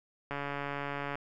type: click train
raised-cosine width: 0.5 ms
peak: -21 dBFS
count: 121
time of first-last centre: 0.31-1.155 s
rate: 142 Hz
effects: none